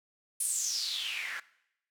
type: noise with band-pass filter sweep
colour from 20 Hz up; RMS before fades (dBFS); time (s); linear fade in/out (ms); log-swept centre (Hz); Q
white; -34; 0.4-1.4; 5; 10000 to 1600; 6.6
effects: noise-tail reverb RT60 0.8 s tail -20 dB re dry